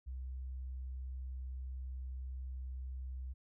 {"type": "tone", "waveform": "sine", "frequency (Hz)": 64.4, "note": "C2", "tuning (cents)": -27, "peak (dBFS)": -40, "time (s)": [0.06, 3.34], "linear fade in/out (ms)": 20, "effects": []}